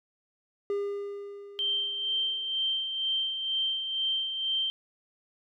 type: tone with exponential decay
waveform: triangle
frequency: 403.8 Hz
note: G#4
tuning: 49 cents flat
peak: -24 dBFS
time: 0.7-2.59 s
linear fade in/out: 1 ms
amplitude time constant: 410 ms
type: tone with tremolo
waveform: sine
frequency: 3136 Hz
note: G7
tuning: in tune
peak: -25 dBFS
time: 1.59-4.7 s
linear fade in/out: 0 ms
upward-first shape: sine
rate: 2.1 Hz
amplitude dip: 50%
effects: none